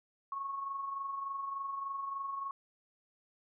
sine tone with amplitude modulation, 1100 Hz, C#6, 14 cents flat, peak -34 dBFS, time 0.32-2.51 s, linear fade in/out 2 ms, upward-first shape sine, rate 23.4 Hz, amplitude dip 45%, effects none

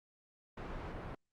pink low-pass noise, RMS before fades -44 dBFS, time 0.57-1.15 s, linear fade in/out 5 ms, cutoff 1600 Hz, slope 12 dB/octave, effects Opus 48 kbps

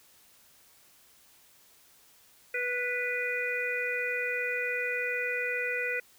harmonic tone with a mistuned harmonic, 491.3 Hz, B4, 9 cents flat, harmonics 1 / 3 / 4 / 5, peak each -35 / -35 / -33 / -34 dBFS, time 2.54-6 s, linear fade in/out 5 ms, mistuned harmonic 4, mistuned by +16 cents, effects white hiss -60 dBFS RMS until 6.18 s

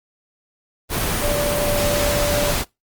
sine tone in noise, 583 Hz, D5, 13 cents flat, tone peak -20 dBFS, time 1.2-2.55 s, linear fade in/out 50 ms, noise pink, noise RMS -21 dBFS, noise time 0.89-2.65 s, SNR -2 dB, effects noise-tail reverb RT60 0.2 s tail -23 dB re dry + Opus 24 kbps

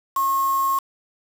sine tone with quantisation, 1083 Hz, C#6, 41 cents flat, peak -18 dBFS, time 0.16-0.79 s, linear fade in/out 5 ms, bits 5, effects none

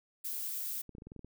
violet noise, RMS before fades -38 dBFS, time 0.24-0.82 s, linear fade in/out 10 ms
clicks, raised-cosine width 3 ms, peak -35 dBFS, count 9, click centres 0.893 / 0.951 / 0.983 / 1.021 / 1.07 / 1.119 / 1.163 / 1.193 / 1.246 s
effects none

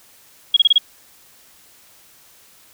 sine tone bursts, 3300 Hz, G#7, 12 cents flat, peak -8 dBFS, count 5, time 0.54-0.782 s, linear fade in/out 5 ms, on 26 ms, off 28 ms, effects white hiss -50 dBFS RMS until 2.73 s

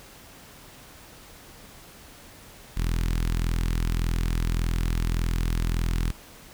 sawtooth tone with notch filter, 41.73 Hz, E1, 22 cents sharp, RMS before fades -25 dBFS, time 2.76-6.12 s, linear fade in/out 20 ms, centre 610 Hz, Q 0.56, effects pink hiss -48 dBFS RMS until 6.53 s

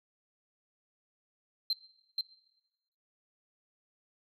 sine tone with echo, 4133 Hz, C8, 22 cents flat, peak -25 dBFS, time 1.7-1.73 s, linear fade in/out 2 ms, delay 480 ms, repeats 1, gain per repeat -3 dB, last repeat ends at 2.21 s, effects noise-tail reverb RT60 1.0 s tail -19 dB re dry + tanh soft clip ceiling -25 dBFS

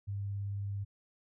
sine tone with vibrato, 100.1 Hz, G2, 37 cents sharp, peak -34 dBFS, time 0.07-0.85 s, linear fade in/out 20 ms, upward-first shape sine, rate 18 Hz, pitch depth 10 cents each way, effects none

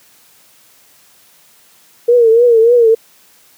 sine tone with vibrato, 466.2 Hz, A#4, in tune, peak -5 dBFS, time 2.08-2.95 s, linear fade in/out 10 ms, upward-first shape triangle, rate 3.4 Hz, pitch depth 100 cents each way, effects white hiss -48 dBFS RMS until 3.57 s + high-pass 100 Hz 12 dB/octave

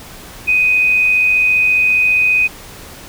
sine tone with amplitude modulation, 2500 Hz, D#7, 8 cents sharp, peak -8 dBFS, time 0.47-2.48 s, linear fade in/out 20 ms, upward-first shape sine, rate 94.8 Hz, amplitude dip 35%, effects pink hiss -35 dBFS RMS until 3.08 s

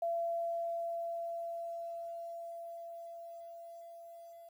sine tone with level ramp, 677 Hz, E5, 46 cents sharp, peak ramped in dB -31 to -50 dBFS, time 0.02-4.49 s, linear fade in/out 5 ms, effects 11-bit

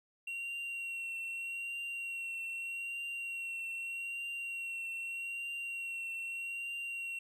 triangle tone with vibrato, 2741 Hz, F7, 33 cents flat, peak -36 dBFS, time 0.27-7.19 s, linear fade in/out 5 ms, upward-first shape triangle, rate 0.81 Hz, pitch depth 23 cents each way, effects 13-bit

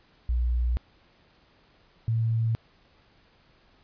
sine tone pair in turn, 60.1 / 113.45 Hz, B1 / A#2, -46 / -47 cents, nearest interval major seventh, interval 1099 cents, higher second, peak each -22 dBFS, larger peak neither, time 0.29-0.77 / 2.08-2.55 s, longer first, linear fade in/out 0 ms, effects pink hiss -61 dBFS RMS until 3.83 s + resampled to 11025 Hz

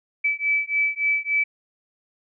sine beating tone pair, 2303 / 2306.5 Hz, D7 / D7, -34 / -32 cents, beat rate 3.5 Hz, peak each -23 dBFS, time 0.24-1.44 s, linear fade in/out 10 ms, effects none

